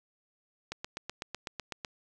click train, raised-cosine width 0.2 ms, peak -19 dBFS, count 10, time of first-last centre 0.72-1.848 s, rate 7.98 Hz, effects none

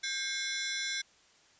15% pulse ring-modulated tone, 1871 Hz, A#6, 6 cents sharp, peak -23 dBFS, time 0.03-1.02 s, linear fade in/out 10 ms, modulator 282 Hz, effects white hiss -63 dBFS RMS until 1.59 s + resampled to 16000 Hz

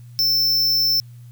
square tone, 5330 Hz, E8, 18 cents sharp, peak -16 dBFS, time 0.19-1 s, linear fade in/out 0 ms, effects added 120 Hz sine -38 dBFS peak until 1.31 s + white hiss -59 dBFS RMS until 1.31 s

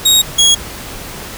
25% pulse tone pair in turn, 3772 / 3315 Hz, A#7 / G#7, +20 / -4 cents, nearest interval major second, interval 224 cents, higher first, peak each -3 dBFS, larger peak neither, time 0.05-0.22 / 0.38-0.55 s, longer neither, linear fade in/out 10 ms, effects pink hiss -28 dBFS RMS until 1.37 s

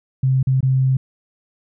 sine tone with dropouts, 131.6 Hz, C3, 10 cents sharp, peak -13 dBFS, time 0.23-0.97 s, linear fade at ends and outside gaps 5 ms, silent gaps 0.429-0.47 / 0.607-0.628 s, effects none

